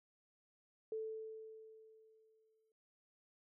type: tone with exponential decay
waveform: sine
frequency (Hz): 440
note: A4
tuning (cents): 0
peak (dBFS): -38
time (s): 0.92-2.72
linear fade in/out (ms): 2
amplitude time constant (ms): 390
effects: none